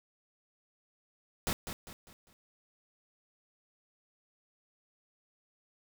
pink noise with echo, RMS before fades -32 dBFS, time 1.47-1.53 s, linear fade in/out 0 ms, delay 200 ms, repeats 4, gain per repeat -8 dB, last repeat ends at 2.33 s, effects none

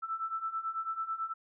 sine beating tone pair, 1318.5 / 1327.6 Hz, E6 / E6, 0 / +12 cents, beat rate 9.1 Hz, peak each -38 / -35 dBFS, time 0.02-1.34 s, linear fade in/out 20 ms, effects none

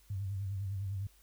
sine tone with vibrato, 98 Hz, G2, in tune, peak -34 dBFS, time 0.1-1.07 s, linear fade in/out 5 ms, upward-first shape sine, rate 9.9 Hz, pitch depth 71 cents each way, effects added 50 Hz sine -63 dBFS peak until 1.22 s + white hiss -66 dBFS RMS until 1.22 s

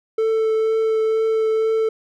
triangle tone with vibrato, 442.2 Hz, A4, 9 cents sharp, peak -14 dBFS, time 0.18-1.89 s, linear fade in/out 5 ms, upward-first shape triangle, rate 2.1 Hz, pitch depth 11 cents each way, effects none

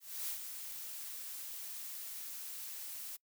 blue noise with ADSR envelope, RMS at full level -38 dBFS, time 0-3.17 s, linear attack 290 ms, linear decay 85 ms, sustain -7 dB, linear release 16 ms, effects noise-tail reverb RT60 0.1 s tail -24 dB re dry

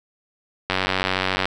click train, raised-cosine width 0.3 ms, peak -4 dBFS, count 72, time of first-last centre 0.7-1.455 s, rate 94 Hz, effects none

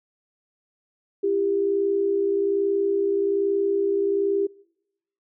sine tone pair together, 336.6 / 397.8 Hz, E4 / G4, +36 / +25 cents, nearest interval minor third, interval 289 cents, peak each -28 / -20 dBFS, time 1.23-4.47 s, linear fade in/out 10 ms, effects noise-tail reverb RT60 0.8 s tail -24 dB re dry

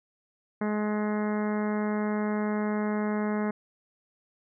harmonic tone, 210.8 Hz, G#3, 26 cents sharp, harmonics 1 / 2 / 3 / 4 / 5 / 6 / 7 / 8 / 9 / 10, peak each -27 / -33 / -37 / -39 / -41 / -43 / -44 / -45 / -46 / -47 dBFS, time 0.61-3.51 s, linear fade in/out 5 ms, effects none

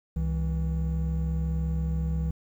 triangle tone pair together, 67.49 / 162.2 Hz, C#2 / E3, -46 / -28 cents, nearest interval octave + minor third, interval 1518 cents, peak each -25 / -27 dBFS, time 0.16-2.31 s, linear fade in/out 5 ms, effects 10-bit

